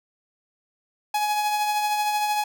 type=tone with tremolo; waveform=45% pulse; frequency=840 Hz; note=G#5; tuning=19 cents sharp; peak=-20 dBFS; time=1.14-2.44 s; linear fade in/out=5 ms; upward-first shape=triangle; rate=13 Hz; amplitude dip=40%; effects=none